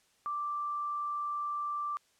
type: tone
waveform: sine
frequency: 1174.7 Hz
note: D6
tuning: in tune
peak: -32 dBFS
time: 0.26-1.97 s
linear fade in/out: 0 ms
effects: white hiss -69 dBFS RMS until 2.19 s + low-pass 9000 Hz 12 dB/octave